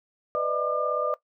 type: tone cluster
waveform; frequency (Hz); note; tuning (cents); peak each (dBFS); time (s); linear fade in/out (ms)
sine; 498.2 / 595 / 632 / 1201; B4 / D5 / D#5 / D6; +15 / +22 / +27 / +38; -30 / -28 / -33 / -28; 0.35-1.14; 0
effects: noise-tail reverb RT60 0.1 s tail -17 dB re dry